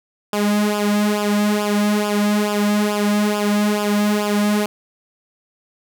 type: tone with flanger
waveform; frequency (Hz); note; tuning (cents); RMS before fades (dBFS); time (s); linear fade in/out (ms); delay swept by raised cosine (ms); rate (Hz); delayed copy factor
sawtooth; 207.7; G#3; 0; -18; 0.33-4.66; 2; 0.48 to 2.78; 2.3; -0.75
effects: none